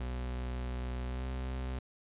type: tone with pitch glide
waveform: 40% pulse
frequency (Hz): 62.3 to 64.16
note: B1 to C2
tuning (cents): +16 to -33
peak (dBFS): -34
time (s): 0-1.79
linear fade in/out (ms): 5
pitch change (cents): +51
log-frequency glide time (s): 1.05-1.26
effects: resampled to 8000 Hz